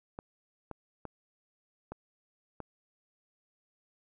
clicks, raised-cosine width 1 ms, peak -26 dBFS, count 5, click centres 0.189 / 0.713 / 1.053 / 1.92 / 2.603 s, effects none

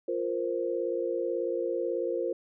sine chord, F suspended fourth, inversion none, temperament just, 349.2 / 465.6 / 523.8 Hz, F4 / Bb4 / C5, 0 / -2 / +2 cents, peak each -32 dBFS, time 0.08-2.33 s, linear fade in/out 5 ms, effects none

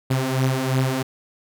sawtooth beating tone pair, 129.3 / 132.2 Hz, C3 / C3, -20 / +18 cents, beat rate 2.9 Hz, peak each -20 / -17 dBFS, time 0.1-1.03 s, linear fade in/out 10 ms, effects none

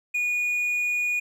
triangle tone, 2452 Hz, D#7, 26 cents flat, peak -21 dBFS, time 0.14-1.2 s, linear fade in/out 10 ms, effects none

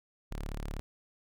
sawtooth tone, 36.15 Hz, D1, 27 cents flat, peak -32 dBFS, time 0.31-0.8 s, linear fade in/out 0 ms, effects none

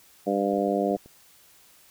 harmonic tone, 100 Hz, G2, 35 cents sharp, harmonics 2 / 3 / 4 / 5 / 6 / 7, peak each -29 / -29 / -29 / -29 / -29 / -29 dBFS, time 0.26-0.97 s, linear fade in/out 20 ms
clicks, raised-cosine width 2 ms, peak -34 dBFS, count 6, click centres 0.535 / 0.584 / 0.683 / 0.911 / 0.967 / 1.06 s
effects white hiss -56 dBFS RMS until 1.9 s

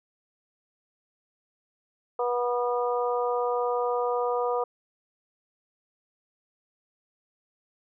harmonic tone, 243.5 Hz, B3, 24 cents flat, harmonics 2 / 3 / 4 / 5, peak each -26 / -31 / -32 / -33 dBFS, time 2.19-4.64 s, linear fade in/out 5 ms, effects none

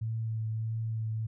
sine tone with vibrato, 111.4 Hz, A2, 22 cents sharp, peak -30 dBFS, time 0.01-1.27 s, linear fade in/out 10 ms, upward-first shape triangle, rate 1.6 Hz, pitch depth 21 cents each way, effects none

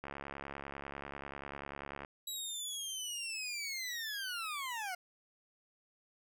click train, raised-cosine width 0.5 ms, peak -28 dBFS, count 142, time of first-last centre 0.04-2.049 s, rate 70.2 Hz
20% pulse linear sweep, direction down, 3909 to 701 Hz, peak -33 dBFS, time 2.27-4.95 s, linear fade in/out 5 ms
effects none

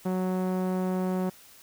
sawtooth tone with low-pass filter, 185 Hz, F#3, in tune, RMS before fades -28 dBFS, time 0.05-1.3 s, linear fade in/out 10 ms, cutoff 960 Hz, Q 0.76, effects white hiss -53 dBFS RMS until 1.62 s

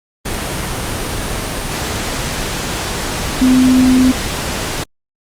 sine tone in noise, 256.1 Hz, C4, 37 cents flat, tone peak -7 dBFS, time 3.41-4.12 s, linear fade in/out 10 ms, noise pink, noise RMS -20 dBFS, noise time 0.25-4.84 s, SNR +10 dB, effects low-pass 11000 Hz 12 dB/octave + Opus 32 kbps

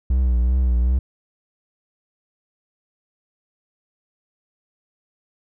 triangle tone with vibrato, 62 Hz, B1, 7 cents sharp, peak -13 dBFS, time 0.1-0.99 s, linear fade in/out 5 ms, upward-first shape triangle, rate 2.6 Hz, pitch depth 84 cents each way, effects none

